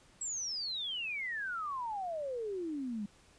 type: exponential sweep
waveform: sine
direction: down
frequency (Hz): 7830 to 198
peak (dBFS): -35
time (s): 0.21-3.06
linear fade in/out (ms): 5
effects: pink hiss -63 dBFS RMS until 3.38 s + resampled to 22050 Hz